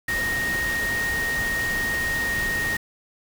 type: tone in noise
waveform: sine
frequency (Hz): 1862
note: A#6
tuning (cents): -2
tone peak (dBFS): -23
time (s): 0.08-2.77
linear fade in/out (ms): 5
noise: pink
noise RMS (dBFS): -31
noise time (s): 0.08-2.77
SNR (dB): +5
effects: none